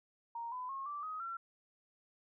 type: tone with pitch steps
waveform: sine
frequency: 932.3 / 1005 / 1083.4 / 1167.9 / 1258.9 / 1357.1 Hz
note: A#5 / B5 / C#6 / D6 / D#6 / E6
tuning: 0 / +30 / -40 / -10 / +20 / +50 cents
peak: -39 dBFS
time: 0.35-1.37 s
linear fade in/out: 5 ms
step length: 170 ms
effects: none